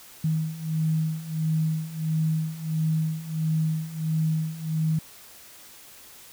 sine beating tone pair, 157.5 / 159 Hz, D#3 / D#3, +21 / +38 cents, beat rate 1.5 Hz, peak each -28 / -25 dBFS, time 0.24-4.99 s, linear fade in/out 5 ms, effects white hiss -48 dBFS RMS until 6.32 s

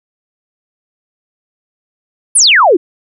sine exponential sweep, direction down, 10760 to 307.7 Hz, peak -4 dBFS, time 2.35-2.77 s, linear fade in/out 10 ms, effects none

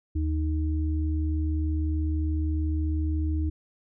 sine tone pair together, 76.95 / 311.1 Hz, D#2 / D#4, -19 / 0 cents, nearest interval 2 octaves, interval 2419 cents, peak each -24 / -32 dBFS, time 0.15-3.5 s, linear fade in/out 10 ms, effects none

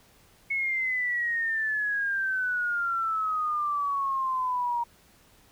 sine exponential sweep, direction down, 2200 to 940 Hz, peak -25 dBFS, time 0.5-4.84 s, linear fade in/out 10 ms, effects pink hiss -59 dBFS RMS until 5.51 s

